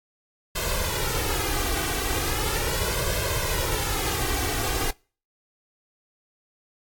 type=noise with flanger; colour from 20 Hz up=pink; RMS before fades=-26 dBFS; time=0.55-4.91 s; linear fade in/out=10 ms; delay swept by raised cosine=1.9 to 2.6 ms; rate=0.38 Hz; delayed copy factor=+0.75; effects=noise-tail reverb RT60 0.4 s tail -26 dB re dry + AAC 64 kbps